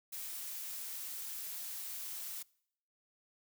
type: noise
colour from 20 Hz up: blue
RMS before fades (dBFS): -43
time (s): 0.12-2.43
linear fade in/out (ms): 10
effects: noise-tail reverb RT60 0.7 s tail -24 dB re dry